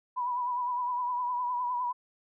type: tone with vibrato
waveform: sine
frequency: 984 Hz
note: B5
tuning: 7 cents flat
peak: -28 dBFS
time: 0.16-1.93 s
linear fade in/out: 20 ms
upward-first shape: triangle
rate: 9.8 Hz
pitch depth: 56 cents each way
effects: none